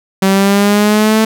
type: exponential sweep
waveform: sawtooth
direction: up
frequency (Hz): 191.2 to 221.3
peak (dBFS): -4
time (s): 0.22-1.25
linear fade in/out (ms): 5
effects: none